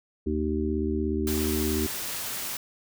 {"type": "harmonic tone", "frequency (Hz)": 76.8, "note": "D#2", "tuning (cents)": -22, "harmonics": [1, 3, 4, 5], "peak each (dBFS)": [-30, -30, -30, -30], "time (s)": [0.26, 1.87], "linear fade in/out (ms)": 10}
{"type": "noise", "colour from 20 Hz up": "white", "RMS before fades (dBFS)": -33, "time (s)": [1.27, 2.57], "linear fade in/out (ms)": 2}
{"effects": []}